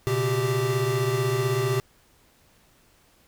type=tone cluster; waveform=square; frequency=120.8 / 136.6 / 391.1 Hz; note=B2 / C#3 / G4; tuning=-38 / -25 / -4 cents; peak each=-27 / -30 / -26 dBFS; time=0.07-1.8 s; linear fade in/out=0 ms; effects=pink hiss -60 dBFS RMS until 3.27 s